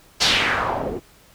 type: noise with low-pass filter sweep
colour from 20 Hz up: white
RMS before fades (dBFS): -21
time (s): 0.2-1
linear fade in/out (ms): 20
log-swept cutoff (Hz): 5200 to 330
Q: 2.3
effects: pink hiss -52 dBFS RMS until 1.34 s